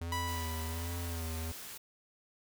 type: tone with vibrato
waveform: square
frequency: 83.5 Hz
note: E2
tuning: 23 cents sharp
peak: -37 dBFS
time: 0.01-1.52 s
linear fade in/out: 5 ms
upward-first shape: sine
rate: 1.3 Hz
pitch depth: 55 cents each way
type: tone with exponential decay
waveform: sawtooth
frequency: 985 Hz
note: B5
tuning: 5 cents flat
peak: -29 dBFS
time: 0.12-1.64 s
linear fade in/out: 2 ms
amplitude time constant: 330 ms
type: noise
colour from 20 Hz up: white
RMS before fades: -46 dBFS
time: 0.27-1.78 s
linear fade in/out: 10 ms
effects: none